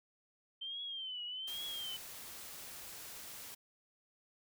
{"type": "tone with vibrato", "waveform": "sine", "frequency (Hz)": 3116, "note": "G7", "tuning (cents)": -11, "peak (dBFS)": -40, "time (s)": [0.61, 1.97], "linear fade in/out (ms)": 10, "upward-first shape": "triangle", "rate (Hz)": 1.2, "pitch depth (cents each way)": 130}
{"type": "noise", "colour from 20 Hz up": "white", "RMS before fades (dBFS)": -49, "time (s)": [1.47, 3.55], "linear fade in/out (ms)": 10}
{"effects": []}